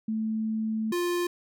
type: tone pair in turn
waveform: sine / square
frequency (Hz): 219.6 / 350.7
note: A3 / F4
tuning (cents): -3 / +7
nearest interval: minor sixth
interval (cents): 810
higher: second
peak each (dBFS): -26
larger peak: neither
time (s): 0.08-0.92 / 0.92-1.27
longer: first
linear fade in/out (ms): 5
effects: none